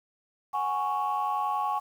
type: chord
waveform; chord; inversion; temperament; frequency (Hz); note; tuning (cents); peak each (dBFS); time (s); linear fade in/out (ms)
sine; F# suspended second; none; equal; 740 / 830.6 / 1108.7; F#5 / G#5 / C#6; 0 / 0 / 0; -33 / -28 / -28; 0.53-1.8; 20
effects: tanh soft clip ceiling -20 dBFS + 9-bit